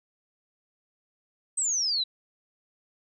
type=exponential sweep; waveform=sine; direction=down; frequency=8320 to 3857 Hz; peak=-24 dBFS; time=1.57-2.04 s; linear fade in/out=10 ms; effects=none